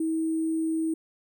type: tone with sample-and-hold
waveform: sine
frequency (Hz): 321.2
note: E4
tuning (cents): -45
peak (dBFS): -24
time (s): 0-0.94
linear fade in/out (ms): 5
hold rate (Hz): 8820
effects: none